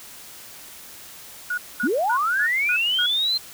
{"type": "tone bursts", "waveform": "sine", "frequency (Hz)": 1456, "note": "F#6", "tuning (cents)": -28, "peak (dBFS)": -22, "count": 6, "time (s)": [1.5, 3.062], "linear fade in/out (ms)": 5, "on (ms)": 77, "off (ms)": 220}
{"type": "linear sweep", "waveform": "sine", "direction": "up", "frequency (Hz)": [199.8, 4180], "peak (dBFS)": -19, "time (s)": [1.83, 3.38], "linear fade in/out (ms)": 10}
{"effects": ["white hiss -42 dBFS RMS until 3.53 s"]}